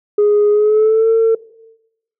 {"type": "tone with pitch glide", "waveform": "sine", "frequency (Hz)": [415.3, 450.3], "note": ["G#4", "A4"], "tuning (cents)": [0, 40], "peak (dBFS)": -7, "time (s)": [0.18, 1.35], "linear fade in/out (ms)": 5, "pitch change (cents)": 140, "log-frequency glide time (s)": [0.51, 1.09], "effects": ["noise-tail reverb RT60 0.9 s tail -20 dB re dry", "tanh soft clip ceiling -6 dBFS"]}